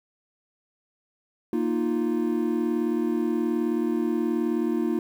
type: chord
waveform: triangle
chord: Bb suspended fourth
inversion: none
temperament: just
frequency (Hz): 233.1 / 310.8 / 349.6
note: Bb3 / Eb4 / F4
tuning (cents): 0 / -2 / +2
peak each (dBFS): -25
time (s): 1.53-4.99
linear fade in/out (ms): 2
effects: 9-bit